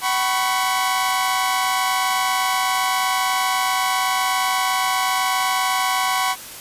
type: chord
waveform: sawtooth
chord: F# suspended fourth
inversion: none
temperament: equal with one note detuned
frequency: 755.1 / 987.8 / 1108.7 Hz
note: F#5 / B5 / C#6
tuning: +35 / 0 / 0 cents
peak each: -19 dBFS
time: 0.01-6.36 s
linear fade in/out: 50 ms
effects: white hiss -36 dBFS RMS until 6.6 s + resampled to 32000 Hz